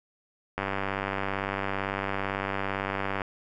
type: click train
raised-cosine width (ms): 0.5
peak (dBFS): -14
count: 259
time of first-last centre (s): 0.58-3.218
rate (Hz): 97.8
effects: none